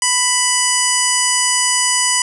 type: harmonic tone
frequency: 990 Hz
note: B5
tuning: 4 cents sharp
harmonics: 1 / 2 / 3 / 5 / 6 / 7 / 8 / 9 / 10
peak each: -22 / -22 / -22 / -22 / -22 / -22 / -22 / -22 / -22 dBFS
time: 0.02-2.22 s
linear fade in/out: 2 ms
effects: none